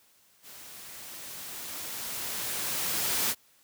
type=noise with level ramp; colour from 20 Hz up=white; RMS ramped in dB=-48 to -27 dBFS; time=0.42-3.35 s; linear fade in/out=50 ms; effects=white hiss -63 dBFS RMS until 3.63 s + high-pass 60 Hz 12 dB/octave